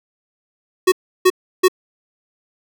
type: tone bursts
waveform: square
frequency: 370 Hz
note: F#4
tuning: in tune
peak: -9 dBFS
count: 3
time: 0.87-1.683 s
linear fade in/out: 10 ms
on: 51 ms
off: 330 ms
effects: none